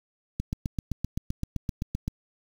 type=click train; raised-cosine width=5 ms; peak=-16 dBFS; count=14; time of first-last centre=0.4-2.08 s; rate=7.74 Hz; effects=7-bit